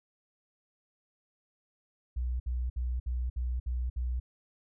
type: tone bursts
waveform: sine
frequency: 61.74 Hz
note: B1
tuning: in tune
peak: -29 dBFS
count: 7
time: 2.16-4.2 s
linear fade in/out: 10 ms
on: 240 ms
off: 60 ms
effects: none